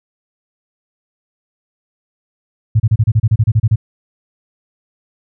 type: tone bursts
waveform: sine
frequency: 110 Hz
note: A2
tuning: in tune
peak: -7 dBFS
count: 13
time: 2.75-3.759 s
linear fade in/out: 10 ms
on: 49 ms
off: 31 ms
effects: none